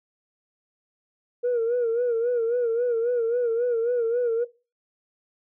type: tone with vibrato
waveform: sine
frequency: 472.9 Hz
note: A#4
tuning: 25 cents sharp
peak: -19 dBFS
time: 1.43-4.45 s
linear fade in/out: 20 ms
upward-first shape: sine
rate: 3.7 Hz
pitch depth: 79 cents each way
effects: noise-tail reverb RT60 0.3 s tail -19 dB re dry + tanh soft clip ceiling -18 dBFS